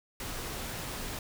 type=noise; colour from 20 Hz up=pink; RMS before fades=-38 dBFS; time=0.2-1.19 s; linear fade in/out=2 ms; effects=none